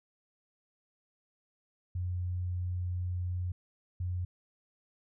sine tone bursts at uneven times, 89.7 Hz, F2, 47 cents sharp, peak -31 dBFS, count 2, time 1.95-3.52 / 4-4.25 s, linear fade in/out 5 ms, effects none

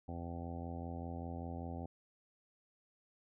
harmonic tone, 85.1 Hz, F2, 44 cents flat, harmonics 1 / 2 / 3 / 4 / 5 / 6 / 7 / 8 / 9 / 10, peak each -44 / -48 / -47 / -54 / -57 / -54 / -55 / -56 / -51 / -62 dBFS, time 0.08-1.86 s, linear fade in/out 5 ms, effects none

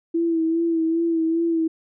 sine tone with vibrato, 329.6 Hz, E4, in tune, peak -18 dBFS, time 0.14-1.68 s, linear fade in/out 10 ms, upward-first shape sine, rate 2.5 Hz, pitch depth 37 cents each way, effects none

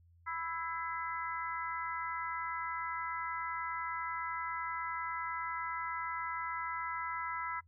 harmonic tone with a mistuned harmonic, 330.1 Hz, E4, 2 cents sharp, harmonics 3 / 4 / 5 / 6, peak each -41 / -39 / -46 / -43 dBFS, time 0.26-7.61 s, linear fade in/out 20 ms, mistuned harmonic 6, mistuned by +37 cents, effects noise-tail reverb RT60 0.1 s tail -21 dB re dry + added 85 Hz sine -61 dBFS peak until 7.67 s

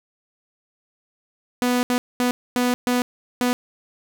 sawtooth tone bursts at uneven times, 246.9 Hz, B3, in tune, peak -14 dBFS, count 6, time 1.62-1.83 / 1.9-1.98 / 2.2-2.31 / 2.56-2.74 / 2.87-3.02 / 3.41-3.53 s, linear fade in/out 0 ms, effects none

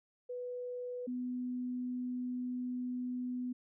sine tone pair in turn, 493.9 / 249.2 Hz, B4 / B3, 0 / +16 cents, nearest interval octave, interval 1184 cents, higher first, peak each -38 / -35 dBFS, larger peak second, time 0.29-1.07 / 1.07-3.53 s, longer second, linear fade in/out 10 ms, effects none

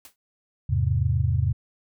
white noise with exponential decay, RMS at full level -41 dBFS, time 0.05-0.16 s, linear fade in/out 1 ms, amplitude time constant 23 ms
sine chord, E augmented, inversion none, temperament equal, 82.41 / 103.83 / 130.81 Hz, E2 / G#2 / B#2, 0 / 0 / 0 cents, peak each -24 dBFS, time 0.69-1.53 s, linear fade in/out 10 ms
effects none

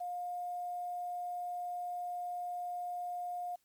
sine tone with quantisation, 711 Hz, F5, 31 cents sharp, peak -36 dBFS, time 0-3.56 s, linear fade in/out 10 ms, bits 10, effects white hiss -75 dBFS RMS until 3.64 s + MP3 96 kbps

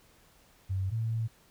sine tone pair in turn, 95.2 / 112.91 Hz, F#2 / A2, +50 / +45 cents, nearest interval minor third, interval 295 cents, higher second, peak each -28 dBFS, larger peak neither, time 0.69-0.91 / 0.91-1.28 s, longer second, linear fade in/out 20 ms, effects pink hiss -62 dBFS RMS until 1.5 s

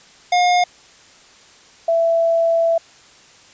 square / sine tone pair in turn, 715 / 665.1 Hz, F5 / E5, +41 / +15 cents, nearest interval minor second, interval 126 cents, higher first, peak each -13 dBFS, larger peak neither, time 0.32-0.64 / 1.88-2.78 s, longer second, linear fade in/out 5 ms, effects white hiss -47 dBFS RMS until 3.53 s + resampled to 16000 Hz

